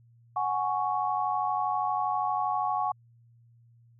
sine chord, F# suspended second, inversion none, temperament just, 740 / 832.5 / 1110 Hz, F#5 / G#5 / C#6, 0 / +4 / +2 cents, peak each -30 dBFS, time 0.36-2.92 s, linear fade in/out 5 ms, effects added 117 Hz sine -56 dBFS peak until 3.99 s

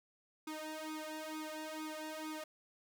sawtooth tone with flanger, 311.1 Hz, D#4, in tune, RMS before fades -44 dBFS, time 0.47-2.44 s, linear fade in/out 5 ms, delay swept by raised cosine 0.82 to 2.12 ms, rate 2.2 Hz, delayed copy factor +0.95, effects none

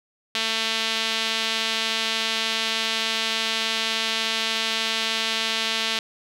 sawtooth tone with band-pass filter, 223.4 Hz, A3, 27 cents sharp, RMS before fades -25 dBFS, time 0.35-5.99 s, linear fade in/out 2 ms, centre 3500 Hz, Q 1.9, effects none

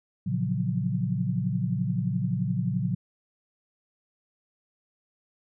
sine chord, Gb major seventh, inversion first, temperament just, 115.62 / 138.75 / 173.43 / 185 Hz, Bb2 / Db3 / F3 / Gb3, -14 / +2 / -12 / 0 cents, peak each -30 dBFS, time 0.26-2.95 s, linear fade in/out 10 ms, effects none

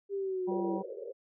sine linear sweep, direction down, 401.9 to 329.6 Hz, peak -31 dBFS, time 0.09-0.8 s, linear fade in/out 50 ms
harmonic tone, 192.2 Hz, G3, 34 cents flat, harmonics 1 / 2 / 3 / 4 / 5, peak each -37 / -43 / -45 / -41 / -43 dBFS, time 0.47-0.83 s, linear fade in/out 20 ms
white band-pass noise, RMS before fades -42 dBFS, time 0.5-1.13 s, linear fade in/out 20 ms, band 380 to 560 Hz, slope 96 dB/octave
effects none

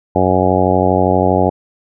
harmonic tone, 92.5 Hz, F#2, in tune, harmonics 1 / 2 / 3 / 4 / 5 / 6 / 7 / 8 / 9, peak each -19 / -19 / -19 / -19 / -19 / -19 / -19 / -19 / -19 dBFS, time 0.15-1.5 s, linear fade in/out 10 ms, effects none

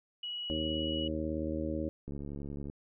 sine tone, 2921 Hz, F#7, 23 cents flat, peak -36 dBFS, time 0.23-1.08 s, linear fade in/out 5 ms
harmonic tone, 78.3 Hz, D#2, 11 cents sharp, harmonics 1 / 2 / 3 / 4 / 5 / 6 / 7, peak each -39 / -44 / -39 / -36 / -44 / -46 / -39 dBFS, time 0.5-1.89 s, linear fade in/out 0 ms
click train, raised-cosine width 3 ms, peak -29 dBFS, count 45, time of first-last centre 2.08-2.699 s, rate 71.1 Hz
effects none

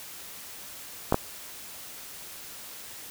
clicks, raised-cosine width 1 ms, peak -7 dBFS, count 2, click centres 1.124 / 1.144 s, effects white hiss -43 dBFS RMS until 3.1 s

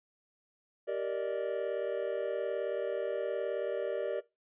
triangle chord, Eb major seventh, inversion first, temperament just, 388.9 / 466.7 / 583.4 / 622.3 Hz, G4 / Bb4 / D5 / Eb5, -14 / +2 / -12 / 0 cents, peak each -36 / -34 / -33 / -38 dBFS, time 0.87-4.21 s, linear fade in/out 20 ms, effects noise-tail reverb RT60 0.2 s tail -17 dB re dry + resampled to 8000 Hz

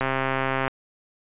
click train, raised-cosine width 0.5 ms, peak -9 dBFS, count 90, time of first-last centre 0.01-0.679 s, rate 133 Hz, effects resampled to 8000 Hz

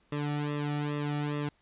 sawtooth tone with flanger, 146.83 Hz, D3, in tune, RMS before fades -32 dBFS, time 0.12-1.49 s, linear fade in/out 5 ms, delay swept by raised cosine 1.3 to 1.94 ms, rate 2.4 Hz, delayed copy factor -1, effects pink hiss -68 dBFS RMS until 1.61 s + resampled to 8000 Hz

